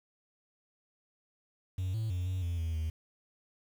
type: tone with pitch steps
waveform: triangle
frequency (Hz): 92.9 / 110.7 / 89.7 / 92.9 / 85.9 / 82.1 / 79.3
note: F#2 / A2 / F2 / F#2 / F2 / E2 / D#2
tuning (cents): +7 / +11 / +47 / +7 / -28 / -6 / +33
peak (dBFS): -28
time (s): 1.78-2.9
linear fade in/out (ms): 5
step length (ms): 160
effects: tanh soft clip ceiling -25 dBFS + 9-bit